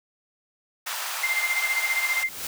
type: high-pass noise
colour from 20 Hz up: pink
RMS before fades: -31 dBFS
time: 0.86-2.24 s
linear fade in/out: 10 ms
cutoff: 790 Hz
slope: 24 dB/octave
type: tone with tremolo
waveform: sine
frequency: 2093 Hz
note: C7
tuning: in tune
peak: -20 dBFS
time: 1.23-2.29 s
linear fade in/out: 5 ms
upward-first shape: sine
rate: 15 Hz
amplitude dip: 70%
type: noise with exponential growth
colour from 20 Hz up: white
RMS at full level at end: -30 dBFS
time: 1.87-2.47 s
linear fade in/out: 2 ms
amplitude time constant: 130 ms
effects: none